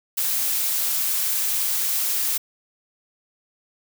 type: noise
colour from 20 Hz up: blue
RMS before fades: -23 dBFS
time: 0.17-2.38 s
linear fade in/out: 10 ms
effects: none